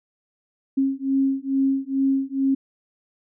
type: beating tone pair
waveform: sine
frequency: 269.2 / 271.5 Hz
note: C4 / C#4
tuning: +49 / -36 cents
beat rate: 2.3 Hz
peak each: -22 dBFS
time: 0.77-2.55 s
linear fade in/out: 10 ms
effects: none